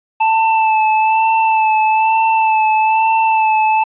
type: tone with vibrato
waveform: square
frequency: 880 Hz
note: A5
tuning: in tune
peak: -11 dBFS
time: 0.2-3.84 s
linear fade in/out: 10 ms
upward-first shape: sine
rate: 1.1 Hz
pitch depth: 23 cents each way
effects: resampled to 8000 Hz + 8-bit